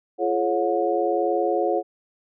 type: tone cluster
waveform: sine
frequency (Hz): 343.2 / 424.1 / 547 / 723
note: F4 / G#4 / C#5 / F#5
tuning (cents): -30 / +36 / -23 / -40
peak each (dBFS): -25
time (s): 0.18-1.83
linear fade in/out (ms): 50
effects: none